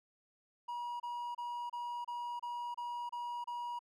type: tone bursts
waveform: triangle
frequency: 960 Hz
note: B5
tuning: 49 cents flat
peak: -36 dBFS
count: 9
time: 0.68-3.792 s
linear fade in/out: 10 ms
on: 320 ms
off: 29 ms
effects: none